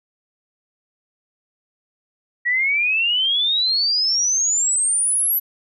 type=exponential sweep; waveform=sine; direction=up; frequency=1908 to 12000 Hz; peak=-16 dBFS; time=2.45-5.4 s; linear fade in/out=20 ms; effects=none